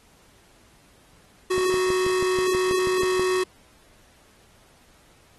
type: tone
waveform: square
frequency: 370 Hz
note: F#4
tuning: in tune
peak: -21 dBFS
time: 1.5-3.44 s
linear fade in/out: 10 ms
type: click train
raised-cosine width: 2 ms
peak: -17 dBFS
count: 11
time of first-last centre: 1.58-3.196 s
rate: 6.19 Hz
effects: pink hiss -57 dBFS RMS until 5.38 s + AAC 32 kbps